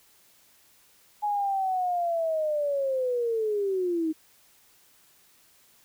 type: linear sweep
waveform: sine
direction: down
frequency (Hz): 840 to 309.9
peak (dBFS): -24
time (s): 1.22-4.13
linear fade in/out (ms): 20
effects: white hiss -60 dBFS RMS until 5.84 s

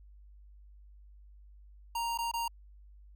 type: tone with dropouts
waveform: square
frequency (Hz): 932.3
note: A#5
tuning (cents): 0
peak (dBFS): -32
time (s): 1.95-2.48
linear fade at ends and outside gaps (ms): 5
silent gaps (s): 2.176-2.186 / 2.315-2.337
effects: added 50 Hz sine -52 dBFS peak until 3.15 s

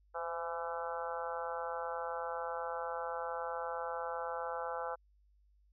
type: harmonic tone with a mistuned harmonic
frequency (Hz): 167.8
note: E3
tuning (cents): +31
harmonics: 3 / 4 / 5 / 6 / 7 / 8 / 9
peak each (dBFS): -41 / -45 / -42 / -46 / -47 / -44 / -50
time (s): 0.14-4.96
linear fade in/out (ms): 20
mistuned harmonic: 3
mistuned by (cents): +28
effects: added 50 Hz sine -65 dBFS peak until 5.72 s

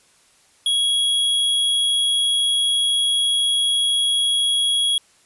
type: tone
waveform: square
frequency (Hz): 3322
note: G#7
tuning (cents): 0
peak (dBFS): -17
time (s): 0.66-4.98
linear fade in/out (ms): 2
effects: white hiss -56 dBFS RMS until 5.25 s + resampled to 24000 Hz

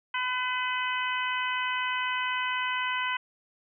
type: harmonic tone with a mistuned harmonic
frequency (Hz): 504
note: B4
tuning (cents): +35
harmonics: 2 / 3 / 4 / 5 / 6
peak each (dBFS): -31 / -33 / -34 / -35 / -36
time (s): 0.14-3.17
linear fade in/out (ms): 5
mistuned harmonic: 5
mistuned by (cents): +16
effects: none

